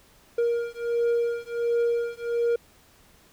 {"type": "beating tone pair", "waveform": "triangle", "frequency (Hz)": [470, 471.4], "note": ["A#4", "A#4"], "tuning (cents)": [14, 19], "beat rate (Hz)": 1.4, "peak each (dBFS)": -24, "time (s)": [0.38, 2.56], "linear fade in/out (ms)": 5, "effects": ["pink hiss -57 dBFS RMS until 3.32 s"]}